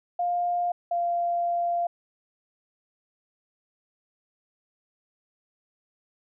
sine tone pair in turn, 704 / 692.7 Hz, F5 / F5, +14 / -14 cents, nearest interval unison, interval 28 cents, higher first, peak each -23 dBFS, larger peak neither, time 0.19-0.72 / 0.91-1.87 s, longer second, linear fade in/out 5 ms, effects none

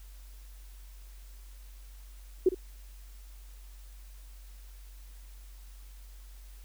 sine tone with echo, 370 Hz, F#4, in tune, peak -18 dBFS, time 2.46-2.49 s, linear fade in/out 5 ms, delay 57 ms, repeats 1, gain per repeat -13 dB, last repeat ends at 2.547 s, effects added 47 Hz sine -46 dBFS peak until 6.64 s + white hiss -60 dBFS RMS until 6.64 s

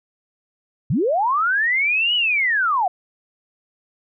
sine linear two-way sweep, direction up then down, 102.2 to 2983 to 691 Hz, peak -16 dBFS, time 0.9-2.88 s, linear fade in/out 5 ms, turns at 2.15 s, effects none

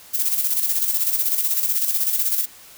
violet noise with tremolo, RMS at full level -19 dBFS, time 0.13-2.46 s, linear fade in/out 20 ms, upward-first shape square, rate 16 Hz, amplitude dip 50%, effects white hiss -45 dBFS RMS until 2.77 s

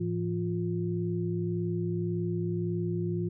sine tone cluster, 108.1 / 169.9 / 352.7 Hz, A2 / F3 / F4, -30 / -47 / +17 cents, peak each -33 / -31 / -33 dBFS, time 0-3.29 s, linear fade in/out 10 ms, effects none

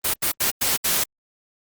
white noise bursts at uneven times, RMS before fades -21 dBFS, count 5, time 0.04-0.14 / 0.22-0.32 / 0.4-0.51 / 0.61-0.77 / 0.84-1.04 s, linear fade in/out 10 ms, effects Opus 32 kbps

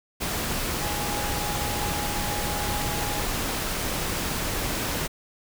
sine tone in noise, 828 Hz, G#5, 5 cents flat, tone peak -33 dBFS, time 0.8-3.22 s, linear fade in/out 20 ms, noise pink, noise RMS -28 dBFS, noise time 0.2-5.08 s, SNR -8 dB, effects none

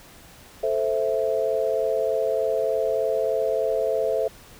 sine chord, A minor, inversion none, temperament equal, 440 / 523.3 / 659.3 Hz, A4 / C5 / E5, 0 / 0 / 0 cents, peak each -25 dBFS, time 0.63-4.28 s, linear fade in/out 5 ms, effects pink hiss -48 dBFS RMS until 4.59 s

